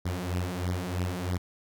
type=beating tone pair; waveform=sawtooth; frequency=88.4 / 91.5 Hz; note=F2 / F#2; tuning=+22 / -19 cents; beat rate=3.1 Hz; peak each=-28 dBFS; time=0.05-1.38 s; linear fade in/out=10 ms; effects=none